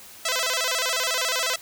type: tone with vibrato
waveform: 5% pulse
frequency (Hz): 579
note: D5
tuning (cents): -25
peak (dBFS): -11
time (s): 0.25-1.56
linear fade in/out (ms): 5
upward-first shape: square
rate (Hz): 14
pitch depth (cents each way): 220
effects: white hiss -45 dBFS RMS until 1.61 s